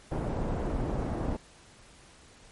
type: low-pass noise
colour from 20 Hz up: pink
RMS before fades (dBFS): -31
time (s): 0.11-1.37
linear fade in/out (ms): 10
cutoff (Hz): 710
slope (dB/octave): 12
effects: pink hiss -55 dBFS RMS until 2.51 s + MP3 48 kbps